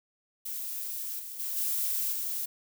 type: noise with level steps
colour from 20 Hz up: violet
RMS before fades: -36 / -41 / -34 / -30 / -33 dBFS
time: 0.45-2.46 s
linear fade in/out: 10 ms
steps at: 1.19 / 1.39 / 1.56 / 2.12 s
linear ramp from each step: 10 ms
effects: none